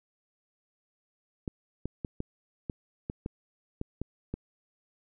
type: clicks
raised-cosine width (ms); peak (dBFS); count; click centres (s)
3; -20; 10; 1.478 / 1.856 / 2.048 / 2.204 / 2.698 / 3.099 / 3.261 / 3.814 / 4.016 / 4.34
effects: none